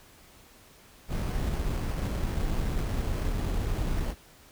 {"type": "noise with sample-and-hold", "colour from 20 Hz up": "brown", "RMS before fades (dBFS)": -29, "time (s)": [1.08, 4.15], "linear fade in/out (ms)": 50, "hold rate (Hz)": 3675, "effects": ["pink hiss -55 dBFS RMS until 4.51 s"]}